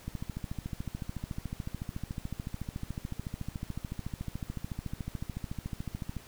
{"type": "click train", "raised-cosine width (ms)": 5, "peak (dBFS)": -23, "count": 85, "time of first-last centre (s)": [0.08, 6.167], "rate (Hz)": 13.8, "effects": ["pink hiss -53 dBFS RMS until 6.27 s"]}